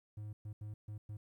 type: tone bursts at uneven times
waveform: triangle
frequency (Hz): 105.6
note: G#2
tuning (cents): +29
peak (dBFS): -40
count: 5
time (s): 0.17-0.33 / 0.45-0.53 / 0.61-0.74 / 0.88-0.98 / 1.09-1.17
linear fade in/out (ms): 5
effects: 13-bit